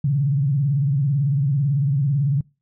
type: tone with vibrato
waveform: sine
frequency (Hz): 139.9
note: C#3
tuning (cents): +16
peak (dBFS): -16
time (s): 0.04-2.41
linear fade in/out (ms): 5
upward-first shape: sine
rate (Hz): 18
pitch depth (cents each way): 140
effects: noise-tail reverb RT60 0.3 s tail -24 dB re dry